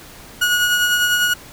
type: tone with tremolo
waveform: 30% pulse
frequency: 1452 Hz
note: F#6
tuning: 33 cents flat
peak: -10 dBFS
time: 0.41-1.34 s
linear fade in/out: 10 ms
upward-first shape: triangle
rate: 10 Hz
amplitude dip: 40%
effects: pink hiss -40 dBFS RMS until 1.52 s